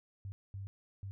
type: tone bursts at uneven times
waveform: sine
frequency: 98 Hz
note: G2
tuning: in tune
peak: -40 dBFS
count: 3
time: 0.25-0.32 / 0.54-0.67 / 1.03-1.11 s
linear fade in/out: 0 ms
effects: none